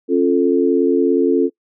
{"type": "chord", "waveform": "sine", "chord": "Db augmented", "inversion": "none", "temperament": "equal with one note detuned", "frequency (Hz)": [272.1, 349.2, 440], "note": ["Db4", "F4", "A4"], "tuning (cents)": [-32, 0, 0], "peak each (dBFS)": -16, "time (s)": [0.08, 1.5], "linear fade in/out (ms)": 50, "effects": ["noise-tail reverb RT60 0.1 s tail -23 dB re dry"]}